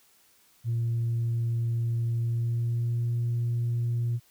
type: tone with pitch glide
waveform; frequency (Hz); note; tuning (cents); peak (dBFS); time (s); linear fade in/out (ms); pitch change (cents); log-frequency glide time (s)
sine; 116.54 to 118.51; A#2 to A#2; 0 to +29; -23; 0.64-4.2; 50; +29; 2.19-3.06
effects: tanh soft clip ceiling -22 dBFS + white hiss -62 dBFS RMS until 4.3 s